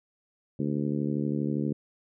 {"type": "harmonic tone", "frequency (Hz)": 72.5, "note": "D2", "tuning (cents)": -22, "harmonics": [2, 3, 4, 5, 6, 7], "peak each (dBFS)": [-31, -30, -32, -36, -40, -43], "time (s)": [0.59, 1.73], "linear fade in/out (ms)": 5, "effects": []}